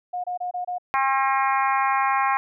sine tone bursts, 719 Hz, F#5, 50 cents flat, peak -25 dBFS, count 5, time 0.13-0.784 s, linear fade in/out 10 ms, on 110 ms, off 26 ms
harmonic tone, 268.8 Hz, C4, 47 cents sharp, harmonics 3 / 4 / 5 / 6 / 7 / 8 / 9, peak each -23 / -22 / -30 / -31 / -31 / -32 / -34 dBFS, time 0.94-2.37 s, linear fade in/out 0 ms
effects none

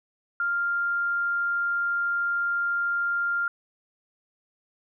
sine tone, 1396.9 Hz, F6, in tune, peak -23 dBFS, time 0.4-3.48 s, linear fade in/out 2 ms, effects none

